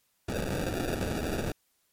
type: noise with sample-and-hold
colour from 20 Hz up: white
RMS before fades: -31 dBFS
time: 0.28-1.52 s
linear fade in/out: 5 ms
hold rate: 1050 Hz
effects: white hiss -72 dBFS RMS until 1.92 s + MP3 64 kbps